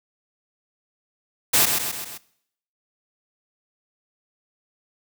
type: noise with echo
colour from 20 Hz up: white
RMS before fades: -17 dBFS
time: 1.53-1.66 s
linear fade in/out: 10 ms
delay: 130 ms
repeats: 4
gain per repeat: -5 dB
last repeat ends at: 2.18 s
effects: noise-tail reverb RT60 0.7 s tail -20 dB re dry + high-pass 80 Hz 12 dB/octave